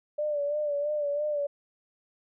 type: tone with vibrato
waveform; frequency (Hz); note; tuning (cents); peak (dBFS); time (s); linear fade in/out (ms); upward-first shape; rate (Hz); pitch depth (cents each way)
sine; 587.3; D5; 0; -26; 0.18-1.47; 10; sine; 3; 49
effects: none